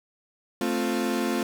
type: chord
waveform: 35% pulse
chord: F major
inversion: first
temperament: equal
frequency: 220 / 261.6 / 349.2 Hz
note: A3 / C4 / F4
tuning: 0 / 0 / 0 cents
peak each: -27 / -27 / -27 dBFS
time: 0.61-1.43 s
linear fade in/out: 2 ms
effects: none